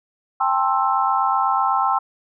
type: chord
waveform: sine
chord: A minor seventh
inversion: third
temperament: just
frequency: 792 / 880 / 1056 / 1320 Hz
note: G5 / A5 / C6 / E6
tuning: +18 / 0 / +16 / +2 cents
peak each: -21 / -24 / -21 / -22 dBFS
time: 0.4-1.99 s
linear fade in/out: 10 ms
effects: none